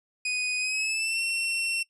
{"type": "tone with pitch glide", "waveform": "sawtooth", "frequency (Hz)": [2489, 2714], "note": ["D#7", "E7"], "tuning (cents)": [0, 50], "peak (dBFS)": -23, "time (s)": [0.25, 1.83], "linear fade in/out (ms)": 5, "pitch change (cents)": 150, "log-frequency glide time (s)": [0.58, 1.21], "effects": ["noise-tail reverb RT60 0.1 s tail -18 dB re dry", "resampled to 24000 Hz"]}